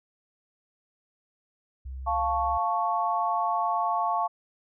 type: tone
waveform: sine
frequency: 65.4 Hz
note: C2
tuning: in tune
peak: -34 dBFS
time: 1.85-2.58 s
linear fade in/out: 10 ms
type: chord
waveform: sine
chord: F augmented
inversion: none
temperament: equal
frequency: 698.5 / 880 / 1108.7 Hz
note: F5 / A5 / C#6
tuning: 0 / 0 / 0 cents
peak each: -28 dBFS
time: 2.06-4.28 s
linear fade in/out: 20 ms
effects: none